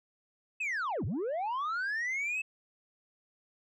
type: linear two-way sweep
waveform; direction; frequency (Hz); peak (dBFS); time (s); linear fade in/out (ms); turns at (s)
sine; down then up; 2637 to 78.4 to 2637; -28; 0.6-2.42; 10; 1.05
effects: tanh soft clip ceiling -30 dBFS